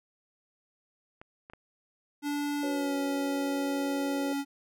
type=clicks; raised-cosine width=0.5 ms; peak=-31 dBFS; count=3; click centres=1.215 / 1.499 / 1.535 s
type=tone with pitch glide; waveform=square; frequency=290 to 280.1 Hz; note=D4 to C#4; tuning=-22 to +18 cents; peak=-30 dBFS; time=2.22-4.45 s; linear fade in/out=50 ms; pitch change=-60 cents; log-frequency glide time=2.62-2.95 s
type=chord; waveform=sine; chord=F# suspended fourth; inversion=none; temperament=equal; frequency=370 / 493.9 / 554.4 Hz; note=F#4 / B4 / C#5; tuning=0 / 0 / 0 cents; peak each=-40 / -41 / -36 dBFS; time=2.63-4.33 s; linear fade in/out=2 ms
effects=none